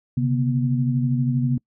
sine tone cluster, 132.1 / 144.6 / 242 Hz, C3 / D3 / B3, +17 / -27 / -35 cents, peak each -20 / -28 / -23 dBFS, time 0.17-1.58 s, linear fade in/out 5 ms, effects noise-tail reverb RT60 0.1 s tail -26 dB re dry

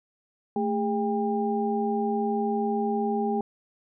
sine tone cluster, 220.3 / 408 / 801 Hz, A3 / G#4 / G5, +2 / -31 / +37 cents, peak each -27 / -28 / -29 dBFS, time 0.56-3.41 s, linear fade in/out 2 ms, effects none

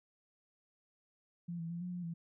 sine tone with pitch steps, 172.2 / 165.7 / 171.1 / 179.1 / 177.2 / 167.6 Hz, F3 / E3 / F3 / F3 / F3 / E3, -24 / +9 / -35 / +44 / +25 / +29 cents, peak -38 dBFS, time 1.48-2.14 s, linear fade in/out 10 ms, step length 110 ms, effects none

